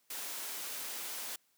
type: high-pass noise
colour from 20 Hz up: white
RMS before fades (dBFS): -41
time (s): 0.1-1.36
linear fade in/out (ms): 5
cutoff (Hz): 300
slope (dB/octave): 12
effects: white hiss -73 dBFS RMS until 1.57 s + high-pass 100 Hz 12 dB/octave